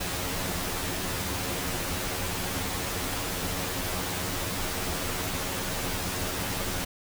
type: noise with comb filter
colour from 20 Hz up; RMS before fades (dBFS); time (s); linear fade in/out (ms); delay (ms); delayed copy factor
pink; -31; 0-6.85; 10; 11; +0.85
effects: none